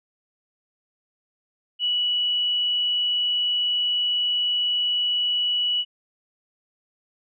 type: tone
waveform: sine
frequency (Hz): 2942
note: F#7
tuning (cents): -11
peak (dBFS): -20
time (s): 1.79-5.85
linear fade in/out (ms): 50
effects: none